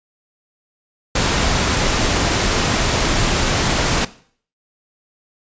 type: noise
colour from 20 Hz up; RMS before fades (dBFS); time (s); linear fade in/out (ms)
pink; -17; 1.15-4.05; 5
effects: noise-tail reverb RT60 0.5 s tail -17 dB re dry + resampled to 16000 Hz